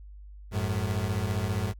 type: beating tone pair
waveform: 35% pulse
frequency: 92.5 / 107.5 Hz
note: F#2 / A2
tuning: 0 / -40 cents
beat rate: 15 Hz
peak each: -28 dBFS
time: 0.51-1.74 s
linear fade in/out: 50 ms
effects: added 50 Hz sine -43 dBFS peak until 1.79 s